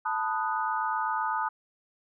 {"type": "chord", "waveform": "sine", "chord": "B dominant seventh", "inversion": "third", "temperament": "equal", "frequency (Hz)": [880, 987.8, 1244.5, 1480], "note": ["A5", "B5", "D#6", "F#6"], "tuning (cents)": [0, 0, 0, 0], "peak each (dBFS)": [-30, -34, -31, -35], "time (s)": [0.05, 1.49], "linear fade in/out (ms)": 10, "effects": []}